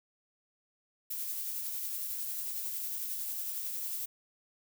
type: noise with tremolo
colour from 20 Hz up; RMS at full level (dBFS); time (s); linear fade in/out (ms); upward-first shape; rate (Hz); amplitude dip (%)
violet; -36; 1.1-4.06; 10; sine; 11; 25
effects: none